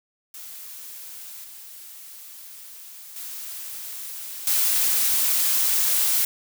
blue noise with level steps, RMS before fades -39 / -42 / -35 / -21 dBFS, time 0.34-6.25 s, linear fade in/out 2 ms, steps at 1.44 / 3.16 / 4.47 s, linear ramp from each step 2 ms, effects none

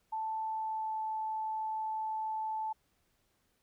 sine tone with pitch glide, 880 to 873.9 Hz, A5 to A5, 0 to -12 cents, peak -33 dBFS, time 0.12-2.73 s, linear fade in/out 10 ms, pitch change -12 cents, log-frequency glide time 0.43-1.03 s, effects pink hiss -75 dBFS RMS until 3.62 s

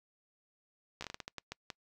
slowing click train, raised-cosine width 0.2 ms, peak -23 dBFS, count 11, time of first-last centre 1.01-1.702 s, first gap 14 ms, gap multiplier 1.33, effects noise-tail reverb RT60 0.1 s tail -26 dB re dry

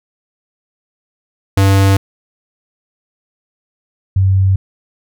square / sine tone pair in turn, 97.6 / 95.65 Hz, G2 / G2, -7 / -42 cents, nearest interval unison, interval 35 cents, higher first, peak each -8 dBFS, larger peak neither, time 1.57-1.97 / 4.16-4.56 s, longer neither, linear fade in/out 5 ms, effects none

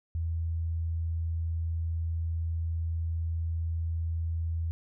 sine tone, 82.41 Hz, E2, in tune, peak -28 dBFS, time 0.15-4.71 s, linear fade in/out 0 ms, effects none

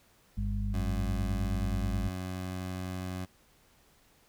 harmonic tone, 50.8 Hz, G#1, 38 cents flat, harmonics 1 / 2 / 4, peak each -31 / -34 / -37 dBFS, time 0.37-2.09 s, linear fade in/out 10 ms
20% pulse tone, 92.2 Hz, F#2, 6 cents flat, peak -30 dBFS, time 0.73-3.26 s, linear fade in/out 20 ms
effects pink hiss -64 dBFS RMS until 4.28 s

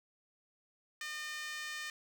5% pulse tone with high-pass filter, 607 Hz, D#5, 43 cents flat, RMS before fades -42 dBFS, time 1.01-1.9 s, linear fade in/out 2 ms, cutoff 1600 Hz, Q 5.1, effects none

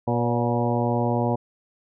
harmonic tone with a mistuned harmonic, 120 Hz, B2, 49 cents flat, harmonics 1 / 2 / 3 / 4 / 5 / 6 / 7 / 8, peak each -25 / -26 / -30 / -29 / -29 / -30 / -31 / -32 dBFS, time 0.07-1.36 s, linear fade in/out 10 ms, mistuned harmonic 5, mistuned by -51 cents, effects none

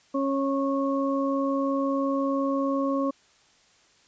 harmonic tone, 274.3 Hz, C#4, 18 cents flat, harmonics 1 / 2 / 4, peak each -25 / -28 / -31 dBFS, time 0.14-3.11 s, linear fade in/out 10 ms, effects white hiss -60 dBFS RMS until 4.07 s + resampled to 16000 Hz

